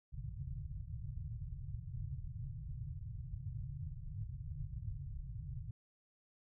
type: low-pass noise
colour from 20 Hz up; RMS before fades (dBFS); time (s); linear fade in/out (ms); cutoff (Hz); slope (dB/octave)
white; -44; 0.12-5.71; 5; 150; 96
effects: none